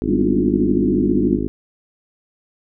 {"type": "harmonic tone", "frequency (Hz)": 51.91, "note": "G#1", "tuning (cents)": 0, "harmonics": [1, 2, 3, 4, 5, 6, 7, 8], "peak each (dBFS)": [-28, -31, -30, -29, -24, -26, -27, -30], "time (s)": [0.02, 1.48], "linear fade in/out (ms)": 0}
{"type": "chord", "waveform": "sine", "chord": "G dominant seventh", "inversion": "none", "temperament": "equal", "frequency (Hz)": [196, 246.9, 293.7, 349.2], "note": ["G3", "B3", "D4", "F4"], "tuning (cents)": [0, 0, 0, 0], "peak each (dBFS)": -21, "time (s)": [0.07, 1.39], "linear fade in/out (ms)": 20}
{"effects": []}